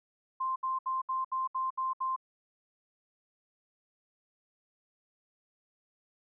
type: tone bursts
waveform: sine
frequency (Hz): 1046.5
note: C6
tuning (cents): 0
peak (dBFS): -29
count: 8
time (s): 0.4-2.163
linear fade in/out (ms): 10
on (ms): 160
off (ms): 69
effects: none